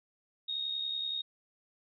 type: tone with amplitude modulation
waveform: sine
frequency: 3731 Hz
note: A#7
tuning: 1 cent sharp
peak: -30 dBFS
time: 0.48-1.22 s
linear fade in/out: 10 ms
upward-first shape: sine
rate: 70.6 Hz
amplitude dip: 55%
effects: none